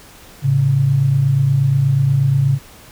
sine tone pair together, 110 / 138.34 Hz, A2 / C#3, 0 / -3 cents, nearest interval major third, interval 397 cents, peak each -19 / -12 dBFS, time 0.42-2.59 s, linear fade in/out 50 ms, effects pink hiss -42 dBFS RMS until 2.91 s

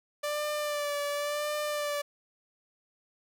sawtooth tone with vibrato, 587.3 Hz, D5, in tune, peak -26 dBFS, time 0.23-2.02 s, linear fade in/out 10 ms, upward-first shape sine, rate 0.93 Hz, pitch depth 31 cents each way, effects none

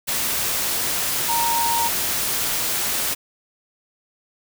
sine tone in noise, 930 Hz, A#5, 4 cents flat, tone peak -20 dBFS, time 1.28-1.89 s, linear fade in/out 20 ms, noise white, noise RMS -23 dBFS, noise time 0.07-3.15 s, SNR 0 dB, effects none

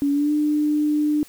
sine tone with pitch glide, 283.6 to 299.3 Hz, C#4 to D4, +40 to +33 cents, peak -17 dBFS, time 0.02-1.23 s, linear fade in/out 0 ms, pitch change +93 cents, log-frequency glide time 0.12-0.32 s, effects white hiss -48 dBFS RMS until 1.28 s

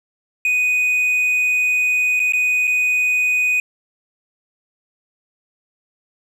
triangle tone with dropouts, 2489 Hz, D#7, in tune, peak -13 dBFS, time 0.45-3.6 s, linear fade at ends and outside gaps 2 ms, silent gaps 2.195-2.2 / 2.323-2.334 / 2.672-2.676 s, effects none

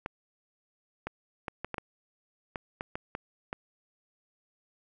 clicks, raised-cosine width 0.5 ms, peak -19 dBFS, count 11, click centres 0.061 / 1.07 / 1.482 / 1.646 / 1.743 / 1.782 / 2.558 / 2.809 / 2.955 / 3.151 / 3.529 s, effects none

